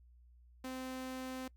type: tone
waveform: sawtooth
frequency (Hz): 258.8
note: C4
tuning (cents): -19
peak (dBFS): -37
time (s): 0.64-1.48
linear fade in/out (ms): 5
effects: noise-tail reverb RT60 0.1 s tail -23 dB re dry + added 60 Hz sine -59 dBFS peak until 1.56 s